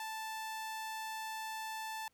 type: tone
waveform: sawtooth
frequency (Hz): 880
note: A5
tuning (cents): 0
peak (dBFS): -36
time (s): 0-2.08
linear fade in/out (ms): 2
effects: pink hiss -75 dBFS RMS until 2.13 s